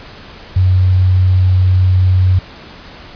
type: tone with quantisation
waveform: sine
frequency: 92.5 Hz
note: F#2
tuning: in tune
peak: -7 dBFS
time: 0.56-2.39 s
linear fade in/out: 5 ms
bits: 6
effects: pink hiss -35 dBFS RMS until 3.15 s + resampled to 11025 Hz